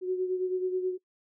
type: beating tone pair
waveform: sine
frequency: 368 / 377.3 Hz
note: F#4 / F#4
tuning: -9 / +34 cents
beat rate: 9.3 Hz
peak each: -27 / -35 dBFS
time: 0.01-0.98 s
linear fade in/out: 50 ms
effects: noise-tail reverb RT60 0.1 s tail -21 dB re dry